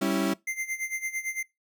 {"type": "chord", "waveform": "35% pulse", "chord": "C# diminished", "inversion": "second", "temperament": "equal", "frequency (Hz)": [196, 277.2, 329.6], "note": ["G3", "C#4", "E4"], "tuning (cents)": [0, 0, 0], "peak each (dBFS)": -27, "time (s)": [0.01, 0.34], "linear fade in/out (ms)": 10}
{"type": "tone with tremolo", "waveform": "square", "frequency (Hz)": 2087, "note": "C7", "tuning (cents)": -5, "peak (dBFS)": -28, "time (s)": [0.47, 1.43], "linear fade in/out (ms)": 5, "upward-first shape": "sine", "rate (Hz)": 8.9, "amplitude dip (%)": 80}
{"effects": ["noise-tail reverb RT60 0.2 s tail -22 dB re dry"]}